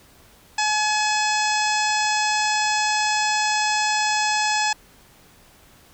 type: harmonic tone with a mistuned harmonic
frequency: 851 Hz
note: G#5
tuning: 42 cents sharp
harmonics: 1 / 2 / 3 / 4 / 5 / 6 / 7 / 8 / 9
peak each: -22 / -26 / -27 / -32 / -33 / -28 / -33 / -35 / -31 dBFS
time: 0.58-4.73 s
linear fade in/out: 5 ms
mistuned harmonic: 8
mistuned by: -15 cents
effects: pink hiss -52 dBFS RMS until 5.93 s